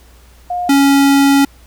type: tone pair in turn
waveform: sine / square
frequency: 713 / 278.1 Hz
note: F5 / C#4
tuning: +36 / +6 cents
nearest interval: octave + major third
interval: 1630 cents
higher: first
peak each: -16 / -8 dBFS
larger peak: second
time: 0.5-0.69 / 0.69-1.45 s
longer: second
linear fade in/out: 5 ms
effects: added 60 Hz sine -42 dBFS peak until 1.66 s + pink hiss -48 dBFS RMS until 1.66 s